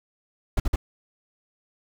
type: noise bursts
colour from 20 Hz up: brown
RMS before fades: -21 dBFS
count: 3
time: 0.57-0.76 s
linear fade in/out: 5 ms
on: 30 ms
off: 50 ms
effects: none